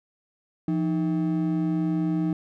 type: ring-modulated tone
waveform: triangle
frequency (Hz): 241.1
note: B3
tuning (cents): -41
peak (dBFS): -17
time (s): 0.68-2.33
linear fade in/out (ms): 2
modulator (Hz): 70
effects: none